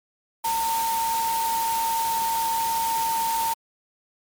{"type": "tone in noise", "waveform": "sine", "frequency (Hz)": 910, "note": "A#5", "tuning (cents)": -42, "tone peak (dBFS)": -22, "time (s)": [0.44, 3.54], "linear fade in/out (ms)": 10, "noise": "white", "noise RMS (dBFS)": -31, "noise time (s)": [0.44, 3.54], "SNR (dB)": 6, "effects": ["MP3 96 kbps"]}